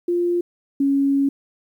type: tone pair in turn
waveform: sine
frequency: 349.2 / 277.2 Hz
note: F4 / C#4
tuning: 0 / 0 cents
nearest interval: major third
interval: 400 cents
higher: first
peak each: -17 / -15 dBFS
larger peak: second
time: 0.08-0.41 / 0.8-1.29 s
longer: second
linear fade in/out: 5 ms
effects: 9-bit